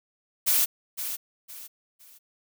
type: noise with echo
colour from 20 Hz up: blue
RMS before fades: -22 dBFS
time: 0.46-0.66 s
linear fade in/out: 20 ms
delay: 510 ms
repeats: 3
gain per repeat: -10 dB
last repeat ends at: 2.19 s
effects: none